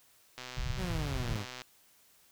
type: click train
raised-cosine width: 0.2 ms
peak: -25 dBFS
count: 157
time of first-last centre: 0.38-1.618 s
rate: 126 Hz
type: low-pass noise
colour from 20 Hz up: pink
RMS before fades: -36 dBFS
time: 0.57-1.36 s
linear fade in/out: 0 ms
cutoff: 170 Hz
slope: 96 dB/octave
type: exponential sweep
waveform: sawtooth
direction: down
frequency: 198 to 96.8 Hz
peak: -32 dBFS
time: 0.76-1.46 s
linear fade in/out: 50 ms
effects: white hiss -64 dBFS RMS until 2.31 s